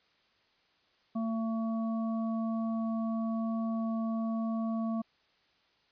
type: harmonic tone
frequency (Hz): 224.9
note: A3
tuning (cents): +38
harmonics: 1 / 3 / 5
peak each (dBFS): -30 / -40 / -44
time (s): 1.15-5.02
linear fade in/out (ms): 10
effects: white hiss -69 dBFS RMS until 5.91 s + resampled to 11025 Hz